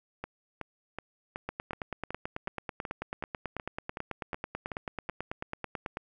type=two click trains; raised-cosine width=0.5 ms; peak=-19 / -21 dBFS; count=42 / 14; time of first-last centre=1.49-5.971 / 0.24-5.091 s; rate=9.15 / 2.68 Hz; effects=none